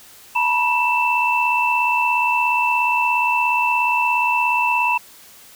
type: tone cluster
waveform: sine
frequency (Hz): 892 / 969 / 2662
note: A5 / B5 / E7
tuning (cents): +23 / -33 / +16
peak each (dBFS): -25 / -18 / -19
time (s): 0.35-4.98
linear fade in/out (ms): 10
effects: white hiss -45 dBFS RMS until 5.55 s